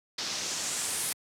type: noise with low-pass filter sweep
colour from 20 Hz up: white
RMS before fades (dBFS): -33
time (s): 0.18-1.13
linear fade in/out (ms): 5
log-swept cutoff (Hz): 4800 to 11000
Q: 2.1
effects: high-pass 100 Hz 12 dB/octave